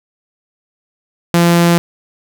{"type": "tone", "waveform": "sawtooth", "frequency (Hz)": 171.3, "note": "F3", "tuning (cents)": -33, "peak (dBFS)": -4, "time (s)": [1.34, 1.78], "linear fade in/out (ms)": 0, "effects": []}